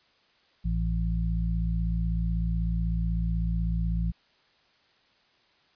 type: harmonic tone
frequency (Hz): 56.1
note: A1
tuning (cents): +34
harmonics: 1 / 2 / 3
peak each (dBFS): -26 / -34 / -30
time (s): 0.64-4.12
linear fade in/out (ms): 20
effects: white hiss -64 dBFS RMS until 5.75 s + resampled to 11025 Hz